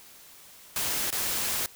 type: noise with dropouts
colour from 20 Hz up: white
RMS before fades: -29 dBFS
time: 0.76-1.66 s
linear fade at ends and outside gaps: 1 ms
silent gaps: 1.104-1.126 s
effects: white hiss -51 dBFS RMS until 1.75 s